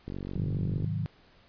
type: click train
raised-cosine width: 3 ms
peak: -24 dBFS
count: 37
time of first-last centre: 0.08-0.844 s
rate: 47.1 Hz
type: chord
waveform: sine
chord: Ab dominant seventh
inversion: none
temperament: equal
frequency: 103.83 / 130.81 / 155.56 / 185 Hz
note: Ab2 / C3 / Eb3 / Gb3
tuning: 0 / 0 / 0 / 0 cents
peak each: -32 / -37 / -32 / -38 dBFS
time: 0.36-1.06 s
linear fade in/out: 0 ms
effects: pink hiss -60 dBFS RMS until 1.48 s + resampled to 11025 Hz